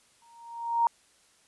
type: tone with exponential growth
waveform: sine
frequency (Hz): 932.3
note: A#5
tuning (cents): 0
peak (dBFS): -18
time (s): 0.22-0.87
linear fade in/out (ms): 1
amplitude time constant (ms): 140
effects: white hiss -63 dBFS RMS until 1.47 s + resampled to 24000 Hz